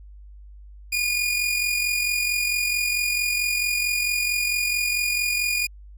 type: tone with amplitude modulation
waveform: sawtooth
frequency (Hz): 2439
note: D#7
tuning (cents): -35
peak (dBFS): -16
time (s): 0.92-5.67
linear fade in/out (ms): 10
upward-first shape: sine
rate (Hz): 44.5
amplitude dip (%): 45
effects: added 50 Hz sine -41 dBFS peak until 5.97 s